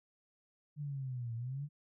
sine linear two-way sweep, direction down then up, 150 to 113.5 to 150 Hz, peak -37 dBFS, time 0.76-1.69 s, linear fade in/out 50 ms, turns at 1.35 s, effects none

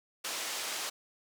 white band-pass noise, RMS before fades -37 dBFS, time 0.24-0.9 s, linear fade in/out 10 ms, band 380 to 7000 Hz, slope 12 dB/octave, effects none

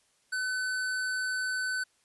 square tone, 1512 Hz, F#6, 37 cents sharp, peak -30 dBFS, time 0.32-1.84 s, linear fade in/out 10 ms, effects white hiss -69 dBFS RMS until 2.04 s + resampled to 24000 Hz

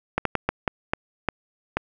slowing click train, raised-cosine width 0.5 ms, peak -6 dBFS, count 8, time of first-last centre 0.18-1.77 s, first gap 73 ms, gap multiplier 1.37, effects none

